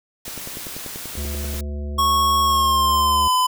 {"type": "noise", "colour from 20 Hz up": "white", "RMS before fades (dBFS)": -33, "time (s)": [0.25, 1.61], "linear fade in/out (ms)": 5}
{"type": "click train", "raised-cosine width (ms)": 2, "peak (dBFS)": -21, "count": 14, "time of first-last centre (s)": [0.28, 1.542], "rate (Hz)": 10.3}
{"type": "harmonic tone", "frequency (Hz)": 72.4, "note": "D2", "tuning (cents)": -24, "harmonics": [1, 3, 5, 7, 9], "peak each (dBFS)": [-25, -35, -39, -42, -44], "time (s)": [1.17, 3.28], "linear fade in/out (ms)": 5}
{"type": "tone with pitch glide", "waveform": "square", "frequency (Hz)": [1102, 1010.5], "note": ["C#6", "B5"], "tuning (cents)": [-11, 39], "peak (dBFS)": -16, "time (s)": [1.98, 3.47], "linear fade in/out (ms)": 10, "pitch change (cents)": -150, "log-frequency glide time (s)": [2.43, 3.28]}
{"effects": []}